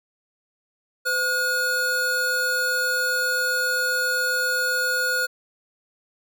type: tone pair together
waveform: square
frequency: 509.5 / 1441 Hz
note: C5 / F#6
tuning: -46 / -46 cents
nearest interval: octave + tritone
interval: 1800 cents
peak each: -30 / -22 dBFS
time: 1.05-5.27 s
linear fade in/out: 20 ms
effects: none